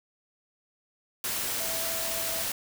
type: tone in noise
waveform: sine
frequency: 659.3 Hz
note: E5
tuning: in tune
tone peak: -38 dBFS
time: 1.6-2.42 s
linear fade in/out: 2 ms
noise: white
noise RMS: -31 dBFS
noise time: 1.24-2.52 s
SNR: -10 dB
effects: none